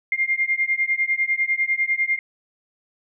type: beating tone pair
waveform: sine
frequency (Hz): 2108 / 2118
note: C7 / C7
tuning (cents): +12 / +21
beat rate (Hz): 10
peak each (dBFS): -22 / -22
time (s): 0.12-2.19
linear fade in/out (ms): 2
effects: none